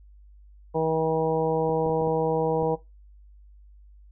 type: harmonic tone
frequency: 160 Hz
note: D#3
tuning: 49 cents sharp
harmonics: 1 / 2 / 3 / 4 / 5 / 6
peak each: -30 / -32 / -24 / -33 / -31 / -32 dBFS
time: 0.74-2.76 s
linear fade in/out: 20 ms
type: clicks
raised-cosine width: 2 ms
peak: -23 dBFS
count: 6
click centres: 1.694 / 1.863 / 1.896 / 2.014 / 2.074 / 2.627 s
effects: noise-tail reverb RT60 0.2 s tail -18 dB re dry + added 50 Hz sine -48 dBFS peak until 4.11 s